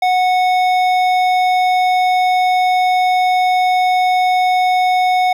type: tone with hard clipping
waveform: sine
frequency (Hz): 735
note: F#5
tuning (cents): -12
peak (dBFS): -13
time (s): 0.02-5.33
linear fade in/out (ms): 5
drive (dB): 11
effects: none